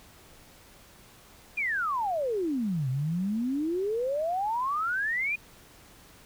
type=exponential two-way sweep; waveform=sine; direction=down then up; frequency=2484 to 125.5 to 2484 Hz; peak=-26 dBFS; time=1.57-5.36 s; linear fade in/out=10 ms; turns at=2.89 s; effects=pink hiss -54 dBFS RMS until 6.25 s